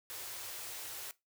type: band-stop noise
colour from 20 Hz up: white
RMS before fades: -44 dBFS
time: 0.1-1.11 s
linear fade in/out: 0 ms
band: 130 to 320 Hz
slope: 48 dB/octave
effects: noise-tail reverb RT60 0.2 s tail -19 dB re dry + high-pass 80 Hz 12 dB/octave